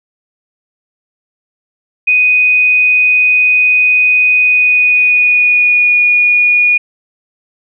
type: tone with pitch glide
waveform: sine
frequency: 2492 to 2449 Hz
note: D#7 to D#7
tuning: +2 to -28 cents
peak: -6 dBFS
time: 2.07-6.78 s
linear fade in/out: 10 ms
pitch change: -30 cents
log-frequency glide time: 4.39-6.02 s
effects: none